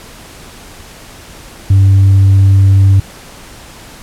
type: tone with tanh clipping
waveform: sine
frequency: 97.4 Hz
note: G2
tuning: 11 cents flat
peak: -4 dBFS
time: 1.7-3 s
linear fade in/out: 5 ms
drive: 1 dB
effects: pink hiss -34 dBFS RMS until 4.02 s + low-pass 12000 Hz 12 dB/octave